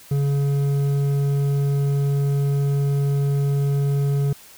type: tone with hard clipping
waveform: triangle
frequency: 140.6 Hz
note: C#3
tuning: 25 cents sharp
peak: -19 dBFS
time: 0.11-4.33 s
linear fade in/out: 5 ms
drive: 10 dB
effects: white hiss -46 dBFS RMS until 4.57 s